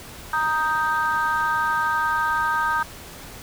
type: chord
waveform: sine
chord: Eb major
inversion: second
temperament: equal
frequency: 932.3 / 1244.5 / 1568 Hz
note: Bb5 / Eb6 / G6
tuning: 0 / 0 / 0 cents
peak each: -23 dBFS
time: 0.33-2.83 s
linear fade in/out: 5 ms
effects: tanh soft clip ceiling -13 dBFS + pink hiss -40 dBFS RMS until 3.42 s